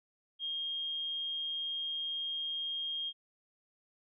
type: tone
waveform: sine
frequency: 3231 Hz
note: G#7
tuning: 48 cents flat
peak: -34 dBFS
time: 0.39-3.13 s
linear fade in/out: 50 ms
effects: none